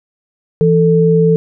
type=tone pair together; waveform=sine; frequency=165.79 / 442.6 Hz; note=E3 / A4; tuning=+10 / +10 cents; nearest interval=octave + perfect fourth; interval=1700 cents; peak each=-10 dBFS; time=0.61-1.36 s; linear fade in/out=0 ms; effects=none